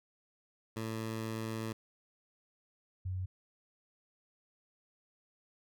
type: tone pair in turn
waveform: 15% pulse / sine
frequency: 111.5 / 92.6 Hz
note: A2 / F#2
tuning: +23 / +2 cents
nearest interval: minor third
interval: 321 cents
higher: first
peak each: -30 / -34 dBFS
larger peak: first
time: 0.76-1.73 / 3.05-3.26 s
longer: first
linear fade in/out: 10 ms
effects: none